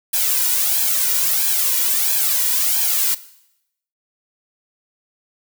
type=noise with flanger; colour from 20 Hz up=blue; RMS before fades=-18 dBFS; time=0.13-3.15 s; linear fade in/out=10 ms; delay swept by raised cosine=1.2 to 2.11 ms; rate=1.5 Hz; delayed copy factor=+0.85; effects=noise-tail reverb RT60 0.8 s tail -17 dB re dry